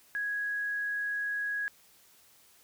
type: tone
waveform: sine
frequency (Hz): 1661.2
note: G#6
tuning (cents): 0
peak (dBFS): -30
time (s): 0.15-1.68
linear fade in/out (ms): 0
effects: white hiss -61 dBFS RMS until 2.63 s